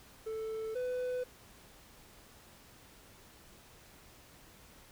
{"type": "tone pair in turn", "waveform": "triangle", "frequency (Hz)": [441, 500.6], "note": ["A4", "B4"], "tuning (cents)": [4, 23], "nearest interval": "major second", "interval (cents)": 219, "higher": "second", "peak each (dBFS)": [-34, -31], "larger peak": "second", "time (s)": [[0.26, 0.75], [0.75, 1.24]], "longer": "neither", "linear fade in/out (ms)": 10, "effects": ["pink hiss -58 dBFS RMS until 4.91 s"]}